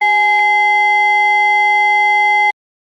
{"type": "ring-modulated tone", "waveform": "triangle", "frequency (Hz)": 614, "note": "D#5", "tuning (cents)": -23, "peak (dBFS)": -4, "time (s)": [0.01, 2.51], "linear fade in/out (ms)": 10, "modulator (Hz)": 1450, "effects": ["Opus 24 kbps"]}